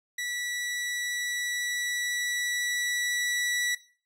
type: tone with level ramp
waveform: sawtooth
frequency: 1951 Hz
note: B6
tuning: 22 cents flat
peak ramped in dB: -27 to -22 dBFS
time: 0.18-3.75 s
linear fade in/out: 5 ms
effects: noise-tail reverb RT60 0.4 s tail -17 dB re dry + low-pass 12000 Hz 12 dB/octave